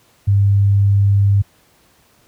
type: tone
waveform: sine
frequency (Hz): 100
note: G2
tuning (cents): +35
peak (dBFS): -9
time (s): 0.27-1.42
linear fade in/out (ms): 10
effects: pink hiss -54 dBFS RMS until 2.27 s + high-pass 60 Hz 12 dB/octave